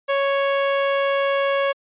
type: tone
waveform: sawtooth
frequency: 554.4 Hz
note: C#5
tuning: in tune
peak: -14 dBFS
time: 0.08-1.73 s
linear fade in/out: 20 ms
effects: resampled to 8000 Hz